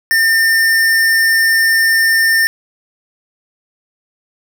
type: tone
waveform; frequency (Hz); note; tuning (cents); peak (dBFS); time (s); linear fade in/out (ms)
square; 1805; A6; +44; -10; 0.11-2.47; 0
effects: none